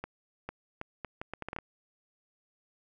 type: accelerating click train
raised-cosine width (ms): 0.5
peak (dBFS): -22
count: 11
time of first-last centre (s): 0.04-1.587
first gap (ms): 450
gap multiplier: 0.72
effects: none